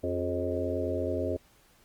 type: harmonic tone with a mistuned harmonic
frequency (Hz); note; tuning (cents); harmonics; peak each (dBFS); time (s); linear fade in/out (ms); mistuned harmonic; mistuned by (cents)
89.4; F2; +41; 1 / 3 / 4 / 5 / 6 / 7; -35 / -35 / -35 / -35 / -35 / -35; 0.03-1.37; 10; 5; -65
effects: pink hiss -62 dBFS RMS until 1.84 s + Opus 24 kbps